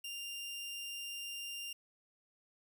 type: tone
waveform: sawtooth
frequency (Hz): 2794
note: F7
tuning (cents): 0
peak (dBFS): -38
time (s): 0.04-1.73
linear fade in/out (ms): 5
effects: none